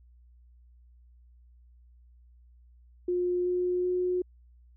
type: tone with pitch steps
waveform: sine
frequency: 356.9 / 359.4 / 361.9 Hz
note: F4 / F4 / F#4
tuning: +38 / +50 / -38 cents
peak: -25 dBFS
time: 3.08-4.22 s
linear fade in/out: 5 ms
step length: 380 ms
effects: added 60 Hz sine -54 dBFS peak until 4.76 s